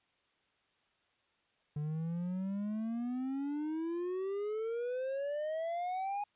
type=exponential sweep; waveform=triangle; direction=up; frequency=146.83 to 830.6 Hz; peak=-32 dBFS; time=1.76-6.24 s; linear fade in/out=5 ms; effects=white hiss -74 dBFS RMS until 6.35 s + resampled to 8000 Hz